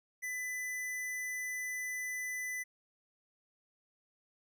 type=tone; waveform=square; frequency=2000 Hz; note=B6; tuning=21 cents sharp; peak=-37 dBFS; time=0.22-2.64 s; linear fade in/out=20 ms; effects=none